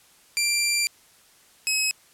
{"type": "tone pair in turn", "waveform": "15% pulse", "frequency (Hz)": [2365, 2559], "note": ["D7", "D#7"], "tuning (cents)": [12, 48], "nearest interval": "minor second", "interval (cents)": 136, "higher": "second", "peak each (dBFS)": -14, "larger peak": "neither", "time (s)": [[0.37, 0.87], [1.67, 1.91]], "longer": "first", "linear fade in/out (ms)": 0, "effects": ["white hiss -56 dBFS RMS until 2.13 s", "low-pass 12000 Hz 12 dB/octave"]}